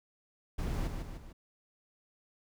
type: noise with echo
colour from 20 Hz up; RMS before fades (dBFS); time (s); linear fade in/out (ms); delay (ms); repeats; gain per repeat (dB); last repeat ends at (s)
brown; -34; 0.58-0.88; 10; 150; 3; -5; 1.33
effects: none